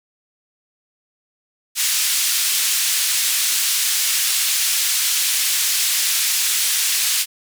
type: band-pass noise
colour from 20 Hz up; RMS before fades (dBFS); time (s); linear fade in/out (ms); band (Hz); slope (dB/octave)
white; -19; 1.75-7.26; 50; 2300 to 11000; 12
effects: none